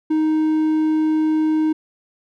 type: tone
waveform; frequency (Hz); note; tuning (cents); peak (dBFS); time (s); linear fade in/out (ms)
triangle; 312; D#4; +5; -13; 0.1-1.73; 10
effects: none